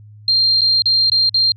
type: tone with dropouts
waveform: sine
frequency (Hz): 4186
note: C8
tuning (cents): 0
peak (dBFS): -11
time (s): 0.28-1.52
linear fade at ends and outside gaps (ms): 2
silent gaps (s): 0.609-0.616 / 0.821-0.857 / 1.099-1.118 / 1.294-1.343
effects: added 105 Hz sine -38 dBFS peak until 1.56 s